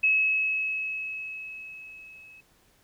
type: tone with level ramp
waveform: sine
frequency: 2576 Hz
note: E7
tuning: 41 cents flat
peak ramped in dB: -18 to -48 dBFS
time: 0.03-2.41 s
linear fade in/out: 10 ms
effects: pink hiss -63 dBFS RMS until 2.83 s